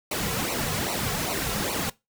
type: noise with flanger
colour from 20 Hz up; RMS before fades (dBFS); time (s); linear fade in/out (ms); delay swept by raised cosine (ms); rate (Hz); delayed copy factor
pink; -28; 0.11-1.9; 5; 0.58 to 3.38; 2.5; -0.85
effects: noise-tail reverb RT60 0.2 s tail -20 dB re dry